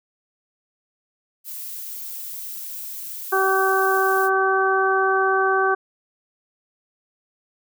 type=noise; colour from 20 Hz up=violet; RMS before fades=-33 dBFS; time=1.44-4.3 s; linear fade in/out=50 ms
type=harmonic tone; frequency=383.4 Hz; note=G4; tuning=38 cents flat; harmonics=1 / 2 / 3 / 4; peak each=-21 / -23 / -22 / -22 dBFS; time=3.32-5.75 s; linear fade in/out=10 ms
effects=none